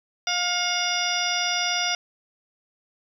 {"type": "harmonic tone with a mistuned harmonic", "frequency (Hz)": 709, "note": "F5", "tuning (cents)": 26, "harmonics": [1, 2, 3, 4, 5, 7, 8], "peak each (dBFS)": [-30, -30, -30, -30, -30, -30, -30], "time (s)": [0.27, 1.95], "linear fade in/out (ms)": 2, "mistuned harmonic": 3, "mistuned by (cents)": 26, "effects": ["9-bit"]}